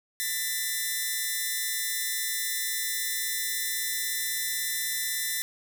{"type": "tone pair together", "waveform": "5% pulse", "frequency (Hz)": [1781.8, 2000], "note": ["A6", "B6"], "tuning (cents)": [21, 21], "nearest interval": "major second", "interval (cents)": 200, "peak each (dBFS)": -20, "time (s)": [0.2, 5.42], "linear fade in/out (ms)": 0, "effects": ["8-bit"]}